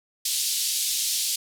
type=band-pass noise; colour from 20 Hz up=pink; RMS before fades=-26 dBFS; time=0.25-1.36 s; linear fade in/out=5 ms; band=3600 to 13000 Hz; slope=24 dB/octave; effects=none